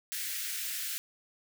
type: high-pass noise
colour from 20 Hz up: white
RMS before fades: -36 dBFS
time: 0.12-0.98 s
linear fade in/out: 0 ms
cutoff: 1500 Hz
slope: 48 dB/octave
effects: none